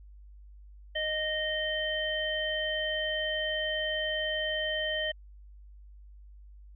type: harmonic tone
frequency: 619 Hz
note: D#5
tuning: 9 cents flat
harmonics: 1 / 3 / 5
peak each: -33 / -33 / -33 dBFS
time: 0.95-5.12 s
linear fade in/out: 10 ms
effects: added 50 Hz sine -48 dBFS peak until 6.75 s